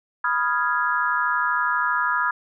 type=chord; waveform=sine; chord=F half-diminished seventh; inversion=second; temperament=equal; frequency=987.8 / 1244.5 / 1396.9 / 1661.2 Hz; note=Cb6 / Eb6 / F6 / Ab6; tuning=0 / 0 / 0 / 0 cents; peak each=-25 dBFS; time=0.24-2.31 s; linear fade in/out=5 ms; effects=none